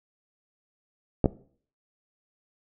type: clicks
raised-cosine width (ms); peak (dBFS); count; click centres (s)
2; -7; 2; 1.243 / 1.258
effects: noise-tail reverb RT60 0.5 s tail -19 dB re dry